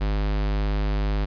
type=tone; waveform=square; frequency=51 Hz; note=G#1; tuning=31 cents flat; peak=-22 dBFS; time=0-1.26 s; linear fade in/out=20 ms; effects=resampled to 11025 Hz